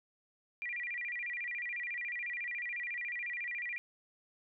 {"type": "tone with vibrato", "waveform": "sine", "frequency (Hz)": 2151, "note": "C7", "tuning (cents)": 47, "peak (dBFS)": -36, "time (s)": [0.62, 3.78], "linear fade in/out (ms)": 0, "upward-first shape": "square", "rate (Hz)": 14, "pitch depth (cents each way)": 180, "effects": []}